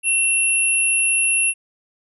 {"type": "tone pair together", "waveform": "sine", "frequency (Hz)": [2716, 10911], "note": ["F7", "F9"], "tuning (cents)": [-49, -41], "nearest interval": "2 octaves", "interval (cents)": 2408, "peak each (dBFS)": -18, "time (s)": [0.03, 1.54], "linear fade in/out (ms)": 50, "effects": []}